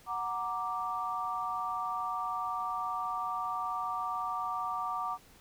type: chord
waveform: sine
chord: Gb augmented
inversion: none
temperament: equal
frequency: 740 / 932.3 / 1174.7 Hz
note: Gb5 / Bb5 / D6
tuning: 0 / 0 / 0 cents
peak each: -38 / -38 / -34 dBFS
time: 0.06-5.18 s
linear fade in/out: 50 ms
effects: pink hiss -59 dBFS RMS until 5.4 s